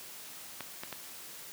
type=clicks; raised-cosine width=0.3 ms; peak=-22 dBFS; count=3; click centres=0.607 / 0.835 / 0.927 s; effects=white hiss -47 dBFS RMS until 1.52 s + high-pass 100 Hz 12 dB/octave